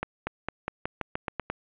accelerating click train, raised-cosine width 0.5 ms, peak -14 dBFS, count 10, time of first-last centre 0.03-1.5 s, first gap 240 ms, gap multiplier 0.9, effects resampled to 8000 Hz + 8-bit

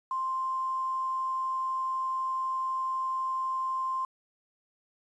sine tone with quantisation, 1048 Hz, C6, 2 cents sharp, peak -28 dBFS, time 0.11-4.05 s, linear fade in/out 2 ms, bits 9, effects resampled to 22050 Hz

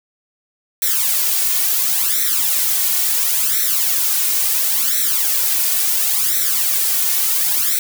blue noise with flanger, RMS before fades -17 dBFS, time 0.82-7.79 s, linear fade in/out 2 ms, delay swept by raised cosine 0.51 to 2.81 ms, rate 0.72 Hz, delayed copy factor +1, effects none

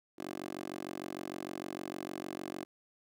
10% pulse tone with high-pass filter, 46.57 Hz, F#1, 12 cents sharp, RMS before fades -42 dBFS, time 0.18-2.65 s, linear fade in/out 10 ms, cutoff 350 Hz, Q 2.6, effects none

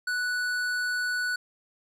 sine tone with tanh clipping, 1480 Hz, F#6, in tune, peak -28 dBFS, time 0.07-1.36 s, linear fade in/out 5 ms, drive 14 dB, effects none

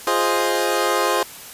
20% pulse chord, F minor seventh, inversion none, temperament equal, 349.2 / 415.3 / 523.3 / 622.3 Hz, F4 / Ab4 / C5 / Eb5, 0 / 0 / 0 / 0 cents, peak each -19 / -18 / -17 / -21 dBFS, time 0.07-1.23 s, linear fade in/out 2 ms, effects white hiss -38 dBFS RMS until 1.53 s + resampled to 32000 Hz

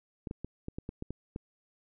clicks, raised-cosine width 3 ms, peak -24 dBFS, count 9, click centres 0.272 / 0.311 / 0.446 / 0.684 / 0.785 / 0.891 / 1.024 / 1.106 / 1.361 s, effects none

